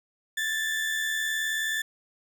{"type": "tone pair together", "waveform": "35% pulse", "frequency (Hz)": [1683.7, 1763], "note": ["G#6", "A6"], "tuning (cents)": [23, 3], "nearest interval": "minor second", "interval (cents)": 80, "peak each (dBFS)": [-35, -25], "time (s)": [0.37, 1.82], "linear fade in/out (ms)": 5, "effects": []}